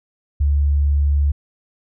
sine tone, 71.8 Hz, D2, 39 cents flat, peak -13 dBFS, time 0.4-1.32 s, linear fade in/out 10 ms, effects none

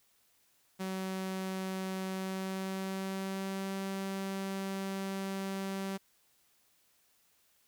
sawtooth tone with pitch glide, 189.1 to 193.74 Hz, F#3 to G3, +38 to -20 cents, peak -31 dBFS, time 0.79-5.98 s, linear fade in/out 20 ms, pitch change +42 cents, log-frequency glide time 2.09-3.74 s, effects white hiss -70 dBFS RMS until 7.67 s

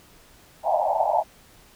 pink band-pass noise, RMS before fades -22 dBFS, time 0.63-1.24 s, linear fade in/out 50 ms, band 600 to 910 Hz, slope 96 dB/octave, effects pink hiss -53 dBFS RMS until 1.75 s

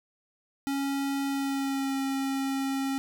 square tone with pitch glide, 276.5 to 270.8 Hz, C#4 to C#4, -4 to -40 cents, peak -28 dBFS, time 0.67-2.98 s, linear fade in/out 0 ms, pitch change -36 cents, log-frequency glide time 1.27-1.98 s, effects none

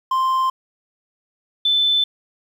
triangle / sine tone pair in turn, 1046.5 / 3520 Hz, C6 / A7, 0 / 0 cents, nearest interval octave + major sixth, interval 2100 cents, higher second, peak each -14 dBFS, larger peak neither, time 0.11-0.5 / 1.65-2.04 s, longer neither, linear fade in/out 5 ms, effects 8-bit

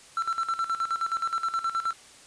triangle tone with tremolo, 1344 Hz, E6, 33 cents sharp, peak -22 dBFS, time 0.17-1.93 s, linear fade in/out 2 ms, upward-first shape square, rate 9.5 Hz, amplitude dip 75%, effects white hiss -51 dBFS RMS until 2.26 s + resampled to 22050 Hz

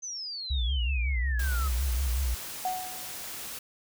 sine exponential sweep, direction down, 6272 to 1244.5 Hz, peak -34 dBFS, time 0.02-1.69 s, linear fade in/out 20 ms
sine tone with vibrato, 63.9 Hz, C2, 40 cents flat, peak -25 dBFS, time 0.5-2.35 s, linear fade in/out 10 ms, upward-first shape sine, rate 5.4 Hz, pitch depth 140 cents each way
white noise, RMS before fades -39 dBFS, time 1.39-3.59 s, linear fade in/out 5 ms
sine tone with exponential decay, 740 Hz, F#5, in tune, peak -25 dBFS, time 2.65-3.25 s, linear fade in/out 2 ms, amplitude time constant 130 ms
effects none

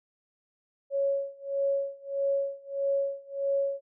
sine tone with tremolo, 554.4 Hz, C#5, in tune, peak -23 dBFS, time 0.9-3.81 s, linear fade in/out 50 ms, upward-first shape sine, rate 1.6 Hz, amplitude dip 95%, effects none

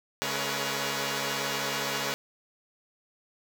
5% pulse tone cluster, 139.3 / 212.7 / 469.1 / 498.4 / 562 Hz, C#3 / G#3 / A#4 / B4 / C#5, +9 / +42 / +11 / +16 / +24 cents, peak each -24 dBFS, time 0.22-2.14 s, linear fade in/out 0 ms, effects none

